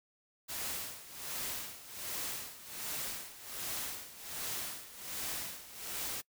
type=noise with tremolo; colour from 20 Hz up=white; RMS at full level=-38 dBFS; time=0.48-6.22 s; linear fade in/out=20 ms; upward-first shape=sine; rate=1.3 Hz; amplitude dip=80%; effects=noise-tail reverb RT60 0.1 s tail -24 dB re dry